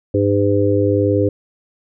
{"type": "harmonic tone", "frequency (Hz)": 101.1, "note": "G#2", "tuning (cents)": -46, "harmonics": [1, 3, 4, 5], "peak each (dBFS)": [-18, -18, -18, -18], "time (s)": [0.14, 1.29], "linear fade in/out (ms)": 5, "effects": []}